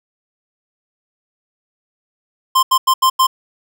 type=tone bursts at uneven times; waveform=square; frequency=1046.5 Hz; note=C6; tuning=in tune; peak=-10 dBFS; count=5; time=2.55-2.63 / 2.71-2.78 / 2.87-2.94 / 3.02-3.1 / 3.19-3.27 s; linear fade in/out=10 ms; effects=none